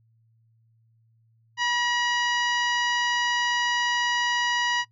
harmonic tone with a mistuned harmonic, 971 Hz, B5, 30 cents flat, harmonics 1 / 2 / 3 / 4 / 5 / 6 / 7, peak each -27 / -26 / -30 / -38 / -36 / -38 / -45 dBFS, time 1.57-4.85 s, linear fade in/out 50 ms, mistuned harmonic 2, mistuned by -33 cents, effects noise-tail reverb RT60 0.1 s tail -22 dB re dry + added 113 Hz sine -60 dBFS peak until 4.91 s

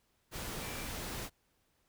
sine tone in noise, 2349 Hz, D7, in tune, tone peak -50 dBFS, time 0.59-0.9 s, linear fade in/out 50 ms, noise pink, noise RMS -41 dBFS, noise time 0.31-1.3 s, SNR -12 dB, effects pink hiss -75 dBFS RMS until 1.88 s

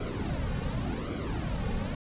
brown noise with flanger, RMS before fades -32 dBFS, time 0-1.95 s, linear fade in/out 5 ms, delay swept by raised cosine 1.1 to 3.1 ms, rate 0.88 Hz, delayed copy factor -0.75, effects resampled to 8000 Hz

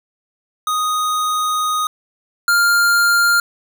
square tone pair in turn, 1244.5 / 1400.4 Hz, D#6 / F6, 0 / +4 cents, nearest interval major second, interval 204 cents, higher second, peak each -17 / -12 dBFS, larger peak second, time 0.67-1.87 / 2.48-3.4 s, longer first, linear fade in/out 2 ms, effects none

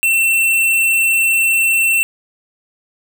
square tone, 2695 Hz, E7, 38 cents sharp, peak -12 dBFS, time 0.03-2.03 s, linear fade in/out 0 ms, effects none

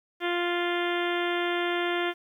harmonic tone, 349.2 Hz, F4, in tune, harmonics 1 / 2 / 3 / 4 / 5 / 6 / 7 / 8 / 9 / 10, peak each -28 / -33 / -37 / -35 / -35 / -36 / -41 / -41 / -39 / -41 dBFS, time 0.2-2.14 s, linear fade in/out 50 ms, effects 10-bit

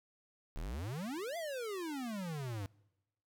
square exponential two-way sweep, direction up then down, 33.85 to 698.5 to 94.4 Hz, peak -39 dBFS, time 0.56-2.66 s, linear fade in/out 0 ms, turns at 1.37 s, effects noise-tail reverb RT60 1.0 s tail -25 dB re dry

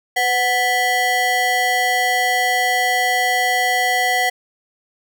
square ring-modulated tone, 620 Hz, D#5, 6 cents flat, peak -13 dBFS, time 0.16-4.3 s, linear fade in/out 10 ms, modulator 1360 Hz, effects none

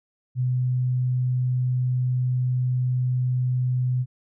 sine tone, 126.2 Hz, B2, 38 cents sharp, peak -20 dBFS, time 0.35-4.06 s, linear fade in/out 50 ms, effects none

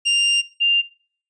40% pulse / sine tone pair in turn, 2794 / 2794 Hz, F7 / F7, 0 / 0 cents, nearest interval unison, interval 0 cents, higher neither, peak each -14 dBFS, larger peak neither, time 0.05-0.42 / 0.6-0.82 s, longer first, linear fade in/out 20 ms, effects noise-tail reverb RT60 0.5 s tail -21 dB re dry + resampled to 22050 Hz

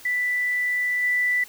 sine tone with level steps, 1979 Hz, B6, 3 cents sharp, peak -21 / -19 dBFS, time 0.05-1.44 s, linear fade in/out 5 ms, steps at 1.02 s, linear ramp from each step 20 ms, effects white hiss -46 dBFS RMS until 1.48 s

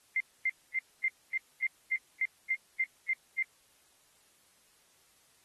sine tone bursts, 2093 Hz, C7, in tune, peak -26 dBFS, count 12, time 0.16-3.426 s, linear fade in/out 2 ms, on 43 ms, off 250 ms, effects white hiss -66 dBFS RMS until 5.44 s + AAC 32 kbps

